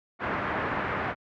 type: low-pass noise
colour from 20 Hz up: white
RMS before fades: -30 dBFS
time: 0.19-1.15 s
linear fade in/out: 50 ms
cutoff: 1800 Hz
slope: 24 dB/octave
effects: high-pass 60 Hz 12 dB/octave